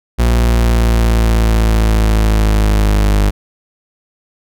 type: linear sweep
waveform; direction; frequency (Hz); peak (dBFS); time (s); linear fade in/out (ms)
40% pulse; down; 59 to 50.7; -8; 0.18-3.31; 20
effects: none